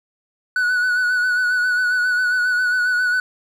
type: tone with vibrato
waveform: triangle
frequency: 1480 Hz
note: F#6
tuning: in tune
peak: -14 dBFS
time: 0.56-3.2 s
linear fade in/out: 2 ms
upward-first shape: sine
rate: 7.4 Hz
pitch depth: 34 cents each way
effects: none